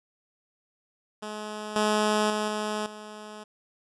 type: tone with level steps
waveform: 10% pulse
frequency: 212.3 Hz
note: G#3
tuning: 38 cents sharp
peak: -26 / -14 / -18 / -20 / -32 dBFS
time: 1.22-3.44 s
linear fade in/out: 10 ms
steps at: 1.76 / 2.3 / 2.48 / 2.86 s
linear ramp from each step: 2 ms
effects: resampled to 24000 Hz